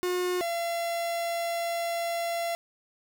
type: tone pair in turn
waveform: 45% pulse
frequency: 360.6 / 680.7 Hz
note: F#4 / F5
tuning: -45 / -45 cents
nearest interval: major seventh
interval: 1100 cents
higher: second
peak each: -26 / -28 dBFS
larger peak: first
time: 0.03-0.41 / 0.41-2.55 s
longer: second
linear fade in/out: 0 ms
effects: none